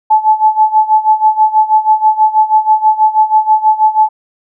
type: tone with tremolo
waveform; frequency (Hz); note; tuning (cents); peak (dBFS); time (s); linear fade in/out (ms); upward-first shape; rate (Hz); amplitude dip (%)
sine; 865; A5; -30; -3; 0.1-4.09; 10; sine; 6.2; 85
effects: none